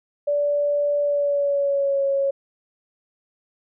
sine tone with pitch glide, 580 to 551.6 Hz, D5 to C#5, -22 to -9 cents, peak -18 dBFS, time 0.27-2.31 s, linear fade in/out 10 ms, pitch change -87 cents, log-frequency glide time 1.01-2.04 s, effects none

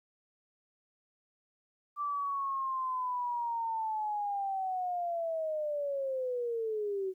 sine linear sweep, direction down, 1174.7 to 370.4 Hz, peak -31 dBFS, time 1.96-7.14 s, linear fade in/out 50 ms, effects 12-bit

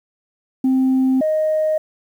sine tone pair in turn, 261.6 / 622.2 Hz, C4 / D#5, 0 / 0 cents, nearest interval octave + minor third, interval 1500 cents, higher second, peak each -11 / -14 dBFS, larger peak first, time 0.64-1.21 / 1.21-1.78 s, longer neither, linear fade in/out 5 ms, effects tanh soft clip ceiling -11 dBFS + 8-bit

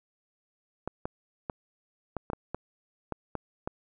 clicks, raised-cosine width 1 ms, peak -18 dBFS, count 10, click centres 0.876 / 1.055 / 1.498 / 2.167 / 2.301 / 2.333 / 2.546 / 3.123 / 3.353 / 3.675 s, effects none

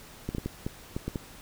clicks, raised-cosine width 3 ms, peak -18 dBFS, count 8, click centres 0.29 / 0.349 / 0.383 / 0.46 / 0.665 / 0.965 / 1.08 / 1.158 s, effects pink hiss -49 dBFS RMS until 1.41 s

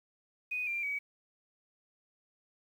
sine tone with pitch steps, 2489 / 2377 / 2269 Hz, D#7 / D7 / C#7, 0 / +20 / +40 cents, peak -32 dBFS, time 0.51-0.99 s, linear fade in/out 10 ms, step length 160 ms, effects 10-bit

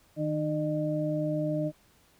sine tone cluster, 155.4 / 304.2 / 608 Hz, D#3 / D#4 / D#5, -2 / -39 / -40 cents, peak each -31 dBFS, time 0.16-1.72 s, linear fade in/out 50 ms, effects pink hiss -63 dBFS RMS until 2.19 s

